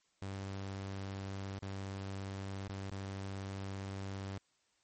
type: tone with dropouts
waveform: sawtooth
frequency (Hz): 97.4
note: G2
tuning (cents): -11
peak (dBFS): -36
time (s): 0.22-4.38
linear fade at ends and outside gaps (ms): 0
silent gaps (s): 1.589-1.624 / 2.678-2.695 / 2.9-2.916
effects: white hiss -75 dBFS RMS until 4.83 s + MP3 32 kbps